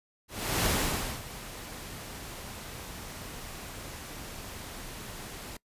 pink noise with ADSR envelope, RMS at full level -26 dBFS, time 0.28-5.57 s, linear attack 370 ms, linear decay 560 ms, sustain -16 dB, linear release 5 ms, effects noise-tail reverb RT60 0.1 s tail -23 dB re dry + resampled to 32000 Hz

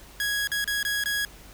sawtooth tone with dropouts, 1661.2 Hz, G#6, in tune, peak -21 dBFS, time 0.2-1.25 s, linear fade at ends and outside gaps 1 ms, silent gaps 0.473-0.517 / 0.643-0.676 / 0.829-0.85 / 1.038-1.058 s, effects added 50 Hz sine -50 dBFS peak until 1.53 s + pink hiss -49 dBFS RMS until 1.53 s

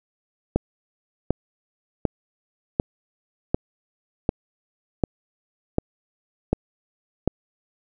click train, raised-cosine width 2 ms, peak -5 dBFS, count 10, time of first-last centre 0.56-7.276 s, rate 1.34 Hz, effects none

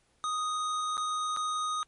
square tone with dropouts, 1244.5 Hz, D#6, in tune, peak -30 dBFS, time 0.24-1.83 s, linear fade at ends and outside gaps 0 ms, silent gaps 0.97-0.978 / 1.364-1.371 s, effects pink hiss -69 dBFS RMS until 1.87 s + MP3 48 kbps

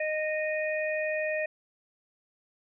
harmonic tone, 618 Hz, D#5, 12 cents flat, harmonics 1 / 3 / 4, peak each -29 / -34 / -35 dBFS, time 0-1.46 s, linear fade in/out 5 ms, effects none

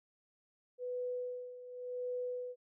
sine tone with tremolo, 496.3 Hz, B4, 8 cents sharp, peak -35 dBFS, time 0.78-2.56 s, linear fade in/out 50 ms, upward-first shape sine, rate 0.9 Hz, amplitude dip 75%, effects none

